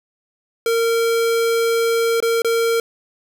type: tone with dropouts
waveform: square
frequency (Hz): 460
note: A#4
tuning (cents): -23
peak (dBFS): -16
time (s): 0.66-2.8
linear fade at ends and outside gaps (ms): 2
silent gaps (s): 2.203-2.225 / 2.42-2.446
effects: none